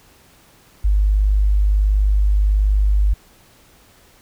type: tone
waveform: sine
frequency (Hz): 50.7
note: G#1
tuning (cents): -41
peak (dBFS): -12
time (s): 0.84-3.14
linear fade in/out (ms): 10
effects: pink hiss -51 dBFS RMS until 4.21 s